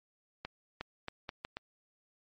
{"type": "accelerating click train", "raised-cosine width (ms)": 0.3, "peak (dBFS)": -22, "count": 6, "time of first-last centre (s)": [0.45, 1.57], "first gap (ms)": 360, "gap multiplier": 0.76, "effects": ["MP3 32 kbps"]}